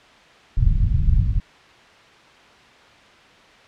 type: low-pass noise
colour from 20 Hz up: pink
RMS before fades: -17 dBFS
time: 0.57-1.4 s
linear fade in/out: 5 ms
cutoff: 130 Hz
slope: 24 dB/octave
effects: white hiss -48 dBFS RMS until 3.67 s + low-pass 3000 Hz 12 dB/octave